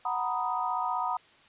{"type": "chord", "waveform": "sine", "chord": "B major seventh", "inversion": "second", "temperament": "equal", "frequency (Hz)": [740, 932.3, 987.8, 1244.5], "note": ["F#5", "A#5", "B5", "D#6"], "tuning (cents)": [0, 0, 0, 0], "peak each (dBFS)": -33, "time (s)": [0.05, 1.17], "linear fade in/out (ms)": 5, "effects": ["white hiss -58 dBFS RMS until 1.48 s", "resampled to 8000 Hz"]}